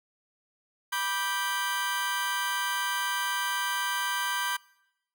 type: chord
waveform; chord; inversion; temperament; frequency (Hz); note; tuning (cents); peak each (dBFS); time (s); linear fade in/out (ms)
sawtooth; G major; first; just; 980 / 1176 / 1568; B5 / D6 / G6; -14 / +2 / 0; -28 / -32 / -27; 0.92-4.57; 10
effects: noise-tail reverb RT60 0.9 s tail -24 dB re dry